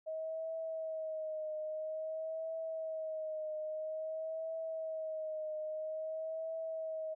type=tone with vibrato; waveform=sine; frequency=633 Hz; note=D#5; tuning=30 cents sharp; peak=-37 dBFS; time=0.06-7.15 s; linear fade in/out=20 ms; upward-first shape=triangle; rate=0.5 Hz; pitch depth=45 cents each way; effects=none